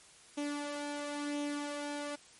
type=tone with flanger; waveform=sawtooth; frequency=290.9 Hz; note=D4; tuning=16 cents flat; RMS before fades=-38 dBFS; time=0.37-2.16 s; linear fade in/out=10 ms; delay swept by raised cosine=0.31 to 2.21 ms; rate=0.97 Hz; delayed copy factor=+0.5; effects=white hiss -58 dBFS RMS until 2.39 s + MP3 48 kbps